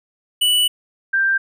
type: tone pair in turn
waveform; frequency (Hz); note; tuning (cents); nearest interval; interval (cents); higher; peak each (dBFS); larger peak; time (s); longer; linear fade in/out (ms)
square / sine; 2960 / 1578; F#7 / G6; 0 / +11; major seventh; 1089; first; -14; neither; 0.41-0.68 / 1.13-1.38; first; 10
effects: none